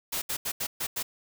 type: noise bursts at uneven times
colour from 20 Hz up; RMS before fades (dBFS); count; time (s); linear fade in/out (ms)
white; -31; 6; 0.12-0.22 / 0.29-0.37 / 0.45-0.52 / 0.6-0.67 / 0.8-0.87 / 0.96-1.03; 10
effects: none